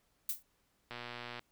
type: noise with exponential decay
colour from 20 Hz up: violet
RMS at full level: -30 dBFS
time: 0.29-0.43 s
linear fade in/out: 5 ms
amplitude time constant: 30 ms
type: click train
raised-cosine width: 0.3 ms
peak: -27 dBFS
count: 59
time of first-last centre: 0.91-1.393 s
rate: 120 Hz
effects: pink hiss -75 dBFS RMS until 1.51 s